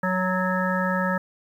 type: harmonic tone with a mistuned harmonic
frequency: 185 Hz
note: F#3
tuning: in tune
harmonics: 1 / 3 / 5 / 7 / 9 / 10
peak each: -25 / -28 / -30 / -29 / -29 / -34 dBFS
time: 0.03-1.18 s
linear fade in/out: 5 ms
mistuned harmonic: 10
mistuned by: -39 cents
effects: 9-bit